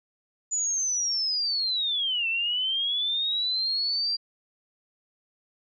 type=linear two-way sweep; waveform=sine; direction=down then up; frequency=7010 to 2648 to 4765 Hz; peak=-24 dBFS; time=0.51-4.17 s; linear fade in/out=20 ms; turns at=2.28 s; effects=none